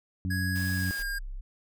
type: harmonic tone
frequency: 92.5 Hz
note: F#2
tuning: in tune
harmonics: 1 / 2 / 3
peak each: -29 / -33 / -38 dBFS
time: 0.25-0.91 s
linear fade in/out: 0 ms
type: tone with pitch glide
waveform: square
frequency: 1663 to 1613.8 Hz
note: G#6 to G6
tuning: +2 to +50 cents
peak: -32 dBFS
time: 0.3-1.19 s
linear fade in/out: 10 ms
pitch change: -52 cents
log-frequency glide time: 0.74-1.05 s
type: noise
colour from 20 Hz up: white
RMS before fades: -43 dBFS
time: 0.55-1.03 s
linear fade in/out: 10 ms
type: tone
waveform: sine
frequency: 33 Hz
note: C1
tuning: 16 cents sharp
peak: -34 dBFS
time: 0.99-1.41 s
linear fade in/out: 10 ms
effects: none